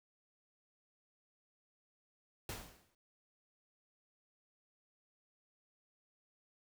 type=noise with exponential decay; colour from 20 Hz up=pink; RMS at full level=-41 dBFS; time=2.49-2.95 s; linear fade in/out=2 ms; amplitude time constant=100 ms; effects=none